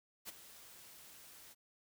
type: noise with ADSR envelope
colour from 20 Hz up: white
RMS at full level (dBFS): -44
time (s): 0.25-1.55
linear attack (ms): 38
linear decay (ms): 19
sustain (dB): -13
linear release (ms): 33
effects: none